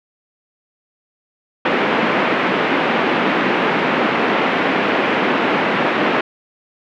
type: band-pass noise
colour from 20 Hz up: pink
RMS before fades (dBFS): -17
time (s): 1.65-6.21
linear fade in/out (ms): 5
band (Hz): 210 to 2700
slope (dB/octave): 24
effects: none